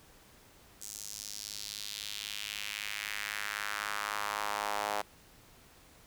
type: tone with high-pass filter sweep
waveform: sawtooth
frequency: 103.83 Hz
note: G#2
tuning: in tune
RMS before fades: -38 dBFS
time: 0.81-5.02 s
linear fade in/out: 10 ms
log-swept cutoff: 7000 to 720 Hz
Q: 2
effects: pink hiss -59 dBFS RMS until 6.06 s